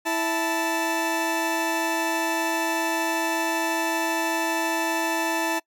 20% pulse tone pair together, 328.4 / 880 Hz, E4 / A5, -6 / 0 cents, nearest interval octave + perfect fourth, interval 1706 cents, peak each -21 dBFS, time 0.05-5.6 s, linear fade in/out 20 ms, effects noise-tail reverb RT60 0.1 s tail -25 dB re dry

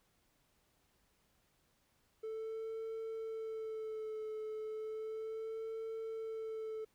triangle tone with vibrato, 440 Hz, A4, in tune, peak -37 dBFS, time 2.23-6.85 s, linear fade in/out 10 ms, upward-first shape sine, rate 0.34 Hz, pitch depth 27 cents each way, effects tanh soft clip ceiling -33 dBFS + pink hiss -75 dBFS RMS until 6.94 s

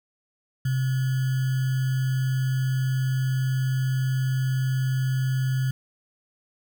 sine tone with sample-and-hold, 130.81 Hz, C3, in tune, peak -21 dBFS, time 0.65-5.71 s, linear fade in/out 5 ms, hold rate 1575 Hz, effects none

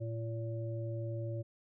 harmonic tone, 114 Hz, A#2, 38 cents flat, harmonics 1 / 3 / 5, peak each -36 / -45 / -44 dBFS, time 0-1.43 s, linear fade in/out 20 ms, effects none

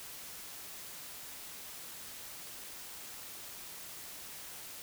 silence, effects white hiss -47 dBFS RMS until 4.82 s

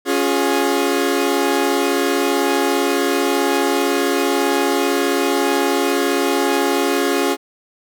sawtooth chord, Db major, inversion none, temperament equal with one note detuned, 277.2 / 355.3 / 415.3 Hz, Db4 / F4 / Ab4, 0 / +30 / 0 cents, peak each -16 dBFS, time 0.05-7.37 s, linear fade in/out 50 ms, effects none

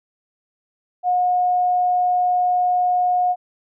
sine tone, 722 Hz, F#5, 43 cents flat, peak -15 dBFS, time 1.03-3.36 s, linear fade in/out 50 ms, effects none

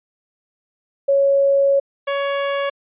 sine / sawtooth tone pair in turn, 554.4 / 559.9 Hz, C#5 / C#5, 0 / +17 cents, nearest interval unison, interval 17 cents, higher second, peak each -12 / -15 dBFS, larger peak first, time 1.08-1.8 / 2.07-2.7 s, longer first, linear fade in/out 10 ms, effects resampled to 8000 Hz

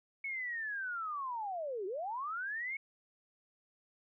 sine linear two-way sweep, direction down then up, 2220 to 358.5 to 2220 Hz, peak -36 dBFS, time 0.24-2.77 s, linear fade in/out 5 ms, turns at 1.86 s, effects none

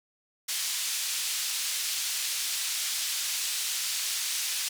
pink band-pass noise, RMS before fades -31 dBFS, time 0.48-4.69 s, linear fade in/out 10 ms, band 3500 to 11000 Hz, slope 12 dB/octave, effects none

